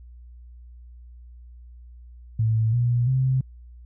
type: tone with pitch steps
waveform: sine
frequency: 111.3 / 120.67 / 130.84 Hz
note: A2 / B2 / C3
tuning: +20 / -40 / 0 cents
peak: -18 dBFS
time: 2.39-3.41 s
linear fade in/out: 5 ms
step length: 340 ms
effects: added 60 Hz sine -42 dBFS peak until 3.85 s